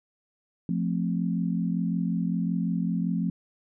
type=chord; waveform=sine; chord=F major; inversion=none; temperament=equal; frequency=174.61 / 220 / 261.6 Hz; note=F3 / A3 / C4; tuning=0 / 0 / 0 cents; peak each=-26 / -30 / -32 dBFS; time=0.69-3.3 s; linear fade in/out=2 ms; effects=none